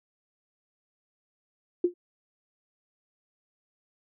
sine tone with exponential decay, 352.6 Hz, F4, 17 cents sharp, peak -16 dBFS, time 1.84-1.94 s, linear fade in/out 5 ms, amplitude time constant 21 ms, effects none

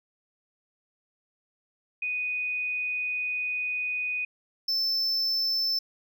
sine / triangle tone pair in turn, 2485 / 5288 Hz, D#7 / E8, -3 / +5 cents, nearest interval octave + minor second, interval 1308 cents, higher second, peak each -27 / -23 dBFS, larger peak second, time 2.02-4.25 / 4.68-5.79 s, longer first, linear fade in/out 5 ms, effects none

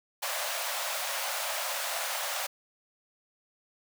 pink high-pass noise, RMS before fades -33 dBFS, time 0.22-2.47 s, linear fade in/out 10 ms, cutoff 540 Hz, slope 96 dB/octave, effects none

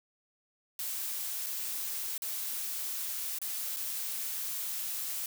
blue noise with dropouts, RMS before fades -36 dBFS, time 0.79-5.26 s, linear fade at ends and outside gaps 2 ms, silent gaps 1.463-1.466 / 2.179-2.22 / 3.387-3.416 / 3.764-3.768 s, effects none

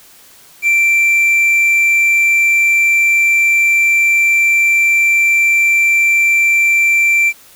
triangle tone with quantisation, 2349 Hz, D7, in tune, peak -7 dBFS, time 0.62-7.33 s, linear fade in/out 50 ms, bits 6, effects white hiss -43 dBFS RMS until 7.55 s

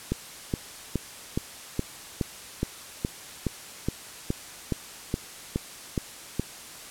click train, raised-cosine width 3 ms, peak -12 dBFS, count 16, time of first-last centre 0.12-6.396 s, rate 2.39 Hz, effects white hiss -43 dBFS RMS until 6.9 s + low-pass 11000 Hz 12 dB/octave

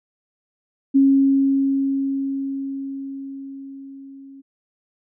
sine tone with level ramp, 272.9 Hz, C#4, 27 cents flat, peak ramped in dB -10 to -39 dBFS, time 0.94-4.42 s, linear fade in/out 20 ms, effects none

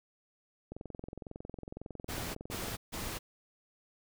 click train, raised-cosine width 2 ms, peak -29 dBFS, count 44, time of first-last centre 0.72-2.683 s, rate 21.9 Hz
pink noise bursts, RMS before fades -39 dBFS, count 3, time 2.08-3.19 s, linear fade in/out 20 ms, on 270 ms, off 150 ms
effects none

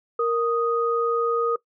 sine tone pair together, 465.8 / 1244.5 Hz, A#4 / D#6, -1 / 0 cents, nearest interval octave + perfect fourth, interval 1701 cents, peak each -21 / -24 dBFS, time 0.19-1.56 s, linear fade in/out 5 ms, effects noise-tail reverb RT60 0.1 s tail -20 dB re dry

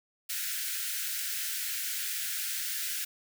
white high-pass noise, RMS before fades -34 dBFS, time 0.29-3.05 s, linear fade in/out 10 ms, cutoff 1400 Hz, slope 96 dB/octave, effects none

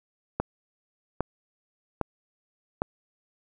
click train, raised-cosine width 1 ms, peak -11 dBFS, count 4, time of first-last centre 0.4-2.819 s, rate 1.24 Hz, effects none

